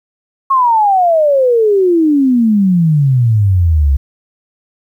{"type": "exponential sweep", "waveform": "sine", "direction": "down", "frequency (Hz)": [1100, 66], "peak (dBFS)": -7, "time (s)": [0.5, 3.97], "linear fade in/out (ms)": 10, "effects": ["8-bit"]}